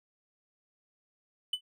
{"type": "tone with exponential decay", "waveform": "triangle", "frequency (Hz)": 3000, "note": "F#7", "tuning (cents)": 23, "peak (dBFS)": -23, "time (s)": [1.53, 1.61], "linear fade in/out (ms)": 5, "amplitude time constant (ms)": 16, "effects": []}